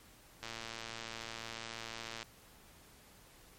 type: click train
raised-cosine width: 0.2 ms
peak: -25 dBFS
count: 206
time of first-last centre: 0.43-2.228 s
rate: 114 Hz
effects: pink hiss -60 dBFS RMS until 3.58 s + MP3 64 kbps